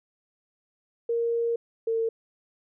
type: tone pair in turn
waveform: sine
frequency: 466.2 / 453.2 Hz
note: A#4 / A#4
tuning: 0 / -49 cents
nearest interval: unison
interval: 49 cents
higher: first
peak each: -23 dBFS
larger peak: neither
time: 1.09-1.56 / 1.87-2.09 s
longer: first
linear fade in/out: 5 ms
effects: none